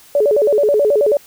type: tone with vibrato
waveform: sine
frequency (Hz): 493.9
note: B4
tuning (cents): 0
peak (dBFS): -10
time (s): 0.15-1.17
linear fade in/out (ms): 2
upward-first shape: square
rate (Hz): 9.3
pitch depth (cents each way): 260
effects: white hiss -45 dBFS RMS until 1.26 s